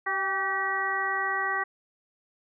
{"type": "harmonic tone with a mistuned harmonic", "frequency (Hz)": 384.6, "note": "G4", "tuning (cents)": -33, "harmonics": [1, 2, 3, 4, 5], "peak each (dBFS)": [-38, -33, -31, -33, -29], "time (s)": [0.06, 1.64], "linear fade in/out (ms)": 10, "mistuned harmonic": 2, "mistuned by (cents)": 41, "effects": []}